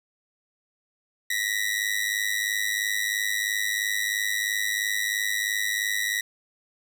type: ring-modulated tone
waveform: sawtooth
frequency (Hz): 1924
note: B6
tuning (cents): -46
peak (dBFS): -18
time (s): 1.3-6.21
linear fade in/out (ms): 5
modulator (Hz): 51.5
effects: none